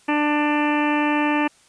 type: harmonic tone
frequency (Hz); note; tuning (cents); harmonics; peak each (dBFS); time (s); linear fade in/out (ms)
296.5; D4; +17; 1 / 2 / 3 / 4 / 5 / 6 / 7 / 8 / 9 / 10; -20 / -29 / -24 / -30 / -37 / -28 / -38 / -30 / -31 / -39; 0.08-1.48; 10
effects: white hiss -55 dBFS RMS until 1.68 s + resampled to 22050 Hz